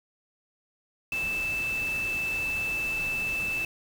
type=tone in noise; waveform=sine; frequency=2637 Hz; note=E7; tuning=in tune; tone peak=-27 dBFS; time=1.12-3.65 s; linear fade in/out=2 ms; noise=pink; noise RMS=-40 dBFS; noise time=1.12-3.65 s; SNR=+10 dB; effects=none

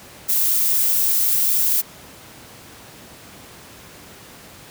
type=noise; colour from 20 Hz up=violet; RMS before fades=-18 dBFS; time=0.28-1.82 s; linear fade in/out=20 ms; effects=pink hiss -42 dBFS RMS until 4.7 s + high-pass 80 Hz 12 dB/octave

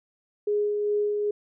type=tone with tremolo; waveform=sine; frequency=415.3 Hz; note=G#4; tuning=in tune; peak=-21 dBFS; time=0.47-1.31 s; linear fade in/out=5 ms; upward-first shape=sine; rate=2.5 Hz; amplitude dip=30%; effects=none

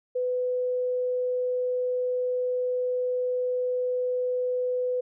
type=tone; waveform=sine; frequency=500 Hz; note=B4; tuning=21 cents sharp; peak=-24 dBFS; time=0.15-5.01 s; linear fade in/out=10 ms; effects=none

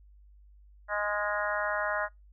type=harmonic tone with a mistuned harmonic; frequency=207.7 Hz; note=G#3; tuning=in tune; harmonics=3 / 4 / 5 / 6 / 7 / 8 / 9; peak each=-33 / -38 / -36 / -38 / -34 / -36 / -38 dBFS; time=0.88-2.09 s; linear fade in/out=50 ms; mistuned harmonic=7; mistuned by=-16 cents; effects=noise-tail reverb RT60 0.2 s tail -26 dB re dry + added 50 Hz sine -53 dBFS peak until 2.32 s

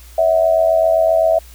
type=tone with amplitude modulation; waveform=sine; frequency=652 Hz; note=E5; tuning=19 cents flat; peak=-7 dBFS; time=0.18-1.39 s; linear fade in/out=5 ms; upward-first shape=sine; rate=87.7 Hz; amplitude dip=75%; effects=added 60 Hz sine -38 dBFS peak until 1.54 s + white hiss -45 dBFS RMS until 1.54 s

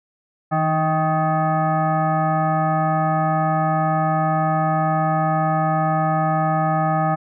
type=tone with frequency modulation; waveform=sine; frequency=311.1 Hz; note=D#4; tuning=in tune; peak=-16 dBFS; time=0.51-7.16 s; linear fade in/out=20 ms; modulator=471 Hz; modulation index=2; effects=none

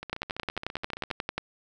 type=two click trains; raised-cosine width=0.3 ms; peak=-13 / -21 dBFS; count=15 / 17; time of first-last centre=0.13-1.38 / 0.03-1.104 s; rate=11.2 / 14.9 Hz; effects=none

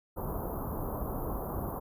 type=band-stop noise; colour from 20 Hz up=pink; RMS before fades=-35 dBFS; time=0.16-1.8 s; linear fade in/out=20 ms; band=1200 to 13000 Hz; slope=48 dB/octave; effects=resampled to 32000 Hz

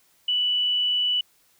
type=tone; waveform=sine; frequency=2964 Hz; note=F#7; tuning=2 cents sharp; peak=-20 dBFS; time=0.28-1.21 s; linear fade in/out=5 ms; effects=white hiss -62 dBFS RMS until 1.59 s

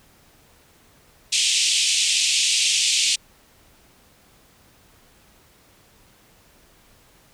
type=band-pass noise; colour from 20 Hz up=pink; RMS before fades=-20 dBFS; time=1.32-3.16 s; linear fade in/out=10 ms; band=2500 to 8700 Hz; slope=48 dB/octave; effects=pink hiss -55 dBFS RMS until 7.33 s

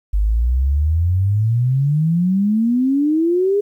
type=exponential sweep; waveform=sine; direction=up; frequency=49 to 415.3 Hz; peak=-13 dBFS; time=0.13-3.61 s; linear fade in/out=10 ms; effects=9-bit

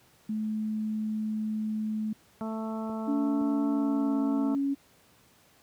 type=tone; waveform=sine; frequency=215.9 Hz; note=A3; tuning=33 cents flat; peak=-28 dBFS; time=0.29-2.13 s; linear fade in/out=5 ms
type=harmonic tone; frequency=220.9 Hz; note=A3; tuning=7 cents sharp; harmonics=1 / 2 / 3 / 4 / 5 / 6; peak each=-32 / -42 / -40 / -42 / -46 / -46 dBFS; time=2.41-4.55 s; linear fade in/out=0 ms
type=clicks; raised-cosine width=2 ms; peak=-31 dBFS; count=2; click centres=2.897 / 3.413 s
type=tone with pitch glide; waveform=sine; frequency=285 to 277.8 Hz; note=C#4 to C#4; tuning=+48 to +4 cents; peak=-25 dBFS; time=3.07-4.75 s; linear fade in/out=20 ms; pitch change=-44 cents; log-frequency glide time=3.68-4.22 s
effects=pink hiss -61 dBFS RMS until 5.62 s + high-pass 80 Hz 12 dB/octave

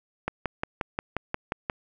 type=click train; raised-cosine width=0.5 ms; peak=-12 dBFS; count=9; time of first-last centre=0.28-1.698 s; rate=5.64 Hz; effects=none

